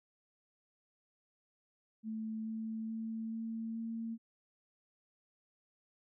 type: tone with pitch steps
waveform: sine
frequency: 220 / 221.8 / 223.6 / 225.4 / 227.2 Hz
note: A3 / A3 / A3 / A3 / A#3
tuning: 0 / +14 / +28 / +42 / -44 cents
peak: -37 dBFS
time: 2.03-4.18 s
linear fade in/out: 50 ms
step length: 430 ms
effects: none